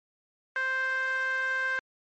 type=tone with band-pass filter; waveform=sawtooth; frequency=523.3 Hz; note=C5; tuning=in tune; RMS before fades=-29 dBFS; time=0.56-1.79 s; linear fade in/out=0 ms; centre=1600 Hz; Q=5.5; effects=MP3 32 kbps